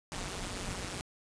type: noise with amplitude modulation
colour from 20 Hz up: pink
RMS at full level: -35 dBFS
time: 0.12-1.01 s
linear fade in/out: 0 ms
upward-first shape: sine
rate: 186 Hz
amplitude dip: 80%
effects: resampled to 22050 Hz